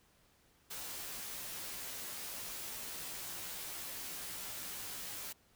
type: noise with comb filter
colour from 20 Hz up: white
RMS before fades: -44 dBFS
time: 0.7-5.33 s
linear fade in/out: 10 ms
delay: 14 ms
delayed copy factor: -0.95
effects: pink hiss -69 dBFS RMS until 5.55 s